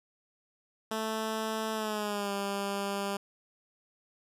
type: tone with pitch glide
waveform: 10% pulse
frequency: 220 to 199.42 Hz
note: A3 to G3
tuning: 0 to +30 cents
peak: -23 dBFS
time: 0.91-3.17 s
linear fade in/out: 5 ms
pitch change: -170 cents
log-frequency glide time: 1.73-2.32 s
effects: resampled to 32000 Hz